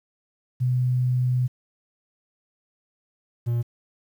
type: tone pair in turn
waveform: sine / triangle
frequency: 125.8 / 118.68 Hz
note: B2 / A#2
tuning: +32 / +31 cents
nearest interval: minor second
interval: 101 cents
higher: first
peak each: -19 dBFS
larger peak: neither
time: 0.6-1.48 / 3.46-3.63 s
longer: first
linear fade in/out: 20 ms
effects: 9-bit